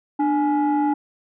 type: tone pair together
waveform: sine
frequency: 296.7 / 838 Hz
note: D4 / G#5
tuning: +18 / +15 cents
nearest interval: octave + tritone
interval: 1797 cents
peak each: -17 / -19 dBFS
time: 0.19-0.94 s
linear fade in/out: 10 ms
effects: tanh soft clip ceiling -14 dBFS